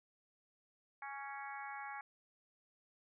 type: harmonic tone with a mistuned harmonic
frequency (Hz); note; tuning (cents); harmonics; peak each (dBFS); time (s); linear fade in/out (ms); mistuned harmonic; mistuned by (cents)
277; C#4; -1; 3 / 4 / 5 / 6 / 7 / 8; -47 / -51 / -53 / -51 / -55 / -53; 1.02-2.01; 2; 4; +17
effects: none